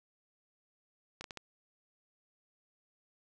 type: clicks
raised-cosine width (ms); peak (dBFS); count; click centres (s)
0.2; -25; 4; 1.21 / 1.242 / 1.308 / 1.373
effects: none